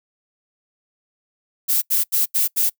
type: noise bursts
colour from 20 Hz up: violet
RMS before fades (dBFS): -18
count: 5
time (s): 1.68-2.7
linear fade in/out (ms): 20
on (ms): 140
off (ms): 80
effects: noise-tail reverb RT60 0.1 s tail -24 dB re dry